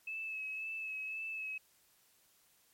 sine tone with vibrato, 2598 Hz, E7, 26 cents flat, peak -38 dBFS, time 0.07-1.58 s, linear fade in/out 5 ms, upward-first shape sine, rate 1.9 Hz, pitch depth 27 cents each way, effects white hiss -69 dBFS RMS until 2.73 s + MP3 64 kbps

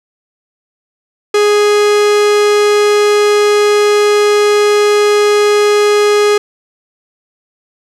45% pulse tone, 415.3 Hz, G#4, in tune, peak -7 dBFS, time 1.34-6.38 s, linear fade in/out 5 ms, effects low-pass 8000 Hz 12 dB/octave + 8-bit

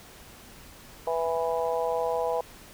harmonic tone, 164.81 Hz, E3, in tune, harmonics 3 / 4 / 5 / 6, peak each -28 / -30 / -32 / -34 dBFS, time 1.07-2.41 s, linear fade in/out 2 ms, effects pink hiss -49 dBFS RMS until 2.73 s

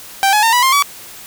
sawtooth tone with pitch steps, 783 / 844.1 / 909.9 / 980.8 / 1057.3 / 1139.8 Hz, G5 / G#5 / A#5 / B5 / C6 / C#6, -2 / +28 / -42 / -12 / +18 / +48 cents, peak -6 dBFS, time 0.23-0.824 s, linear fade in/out 0 ms, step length 99 ms, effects white hiss -35 dBFS RMS until 1.26 s

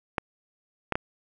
clicks, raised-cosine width 0.5 ms, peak -10 dBFS, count 3, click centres 0.182 / 0.923 / 0.955 s, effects none

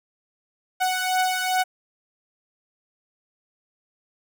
sawtooth beating tone pair, 741 / 743.5 Hz, F#5 / F#5, +2 / +8 cents, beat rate 2.5 Hz, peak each -19 / -22 dBFS, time 0.8-1.64 s, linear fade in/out 20 ms, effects none

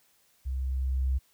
sine tone with level ramp, 65.41 Hz, C2, in tune, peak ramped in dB -29 to -23 dBFS, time 0.45-1.19 s, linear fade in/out 20 ms, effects white hiss -66 dBFS RMS until 1.33 s

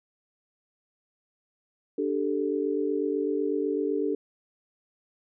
sine chord, D suspended fourth, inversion none, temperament equal, 293.7 / 392 / 440 Hz, D4 / G4 / A4, 0 / 0 / 0 cents, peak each -29 dBFS, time 1.98-4.15 s, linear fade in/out 5 ms, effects none

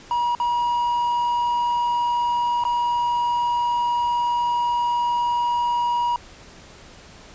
triangle tone with dropouts, 959 Hz, A#5, 49 cents sharp, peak -17 dBFS, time 0.11-6.16 s, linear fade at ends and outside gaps 1 ms, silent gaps 0.35-0.4 / 2.638-2.651 s, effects pink hiss -45 dBFS RMS until 7.34 s + resampled to 16000 Hz

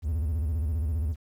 triangle tone with vibrato, 77.78 Hz, D#2, in tune, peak -23 dBFS, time 0.02-1.16 s, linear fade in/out 50 ms, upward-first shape square, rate 15 Hz, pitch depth 150 cents each way, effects 10-bit

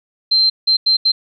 sine tone bursts at uneven times, 4130 Hz, C8, 23 cents flat, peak -10 dBFS, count 4, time 0.31-0.5 / 0.67-0.77 / 0.86-0.97 / 1.05-1.12 s, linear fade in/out 10 ms, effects none

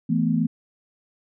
sine chord, E suspended fourth, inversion none, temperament just, 164.81 / 219.8 / 247.2 Hz, E3 / A3 / B3, 0 / -2 / +2 cents, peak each -23 dBFS, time 0.09-0.47 s, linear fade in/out 10 ms, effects none

